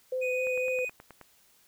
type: tone with vibrato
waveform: sine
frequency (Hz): 510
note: C5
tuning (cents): -44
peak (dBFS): -28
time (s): 0.12-0.85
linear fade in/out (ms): 5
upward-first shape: triangle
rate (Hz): 3.9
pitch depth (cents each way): 18
type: tone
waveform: triangle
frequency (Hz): 2489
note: D#7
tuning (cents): 0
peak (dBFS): -30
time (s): 0.21-0.9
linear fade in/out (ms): 20
type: click train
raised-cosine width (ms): 0.5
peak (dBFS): -31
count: 8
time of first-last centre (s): 0.47-1.213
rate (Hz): 9.42
effects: white hiss -63 dBFS RMS until 1.67 s